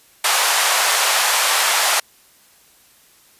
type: band-pass noise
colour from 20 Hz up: pink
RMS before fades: -17 dBFS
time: 0.24-2 s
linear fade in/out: 5 ms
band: 710 to 13000 Hz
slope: 24 dB/octave
effects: white hiss -52 dBFS RMS until 3.39 s + resampled to 32000 Hz